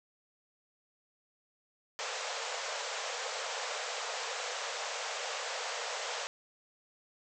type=band-pass noise; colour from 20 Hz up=pink; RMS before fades=-38 dBFS; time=1.99-6.27 s; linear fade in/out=0 ms; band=450 to 7700 Hz; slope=96 dB/octave; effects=none